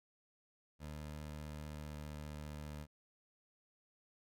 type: tone with pitch glide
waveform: 20% pulse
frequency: 75.5 to 74.89 Hz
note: D2 to D2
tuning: +48 to +34 cents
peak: -40 dBFS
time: 0.79-2.87 s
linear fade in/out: 50 ms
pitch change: -14 cents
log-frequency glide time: 1.74-1.93 s
effects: none